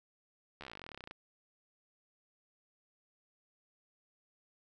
slowing click train, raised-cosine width 0.3 ms, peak -30 dBFS, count 23, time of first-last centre 0.61-1.111 s, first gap 13 ms, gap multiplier 1.05, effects none

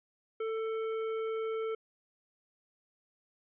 sine tone with tanh clipping, 444.3 Hz, A4, 17 cents sharp, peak -34 dBFS, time 0.4-1.75 s, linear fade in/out 5 ms, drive 13 dB, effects resampled to 8000 Hz

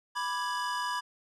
square chord, G# diminished, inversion first, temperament equal, 987.8 / 1174.7 / 1661.2 Hz, B5 / D6 / G#6, 0 / 0 / 0 cents, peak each -33 / -39 / -37 dBFS, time 0.15-1.01 s, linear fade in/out 20 ms, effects low-pass 8000 Hz 12 dB/octave

